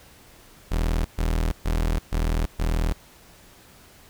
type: tone bursts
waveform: 35% pulse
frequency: 40.31 Hz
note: E1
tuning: 38 cents flat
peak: -19 dBFS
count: 5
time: 0.71-2.93 s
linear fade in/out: 10 ms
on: 340 ms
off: 130 ms
effects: pink hiss -51 dBFS RMS until 4.09 s